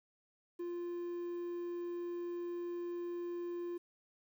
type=tone with quantisation; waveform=triangle; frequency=348.3 Hz; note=F4; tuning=5 cents flat; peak=-36 dBFS; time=0.59-3.78 s; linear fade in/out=10 ms; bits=11; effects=none